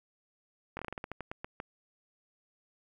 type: slowing click train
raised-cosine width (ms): 0.5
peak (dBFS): -23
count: 13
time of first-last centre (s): 0.77-1.601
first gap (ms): 21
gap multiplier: 1.2
effects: 10-bit